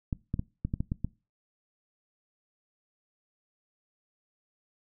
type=clicks; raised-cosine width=5 ms; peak=-17 dBFS; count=8; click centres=0.128 / 0.341 / 0.394 / 0.65 / 0.739 / 0.805 / 0.919 / 1.046 s; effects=noise-tail reverb RT60 0.3 s tail -22 dB re dry